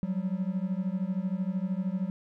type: beating tone pair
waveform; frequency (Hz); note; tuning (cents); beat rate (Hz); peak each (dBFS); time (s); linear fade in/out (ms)
triangle; 180.7 / 193.7; F#3 / G3; -41 / -20; 13; -29; 0.03-2.1; 0
effects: none